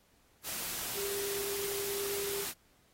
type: tone in noise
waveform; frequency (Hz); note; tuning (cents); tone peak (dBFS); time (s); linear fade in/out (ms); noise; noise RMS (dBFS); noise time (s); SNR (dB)
sine; 400.4; G4; +37; -36; 0.94-2.46; 50; white; -38; 0.43-2.54; -1
effects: pink hiss -68 dBFS RMS until 2.93 s + AAC 48 kbps